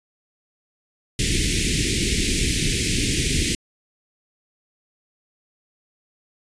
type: band-stop noise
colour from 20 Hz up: pink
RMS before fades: -21 dBFS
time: 1.19-3.55 s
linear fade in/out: 2 ms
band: 410 to 2000 Hz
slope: 48 dB/octave
effects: resampled to 22050 Hz